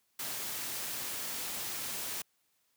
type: noise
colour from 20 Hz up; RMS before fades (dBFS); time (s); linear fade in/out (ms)
white; -38; 0.19-2.22; 5
effects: white hiss -75 dBFS RMS until 2.76 s + high-pass 80 Hz 12 dB/octave